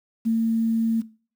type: tone with quantisation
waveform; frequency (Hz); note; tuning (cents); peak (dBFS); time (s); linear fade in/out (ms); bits
sine; 226.2; A3; +48; -18; 0.25-1.02; 20; 8
effects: noise-tail reverb RT60 0.4 s tail -19 dB re dry